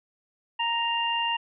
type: harmonic tone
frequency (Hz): 932.3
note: A#5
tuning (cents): 0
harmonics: 1 / 2 / 3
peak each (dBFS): -27 / -35 / -27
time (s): 0.59-1.37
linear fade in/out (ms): 10
effects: none